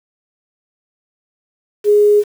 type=tone with quantisation; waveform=sine; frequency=415.3 Hz; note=G#4; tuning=in tune; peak=-7 dBFS; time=1.84-2.24 s; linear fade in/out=50 ms; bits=6; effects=none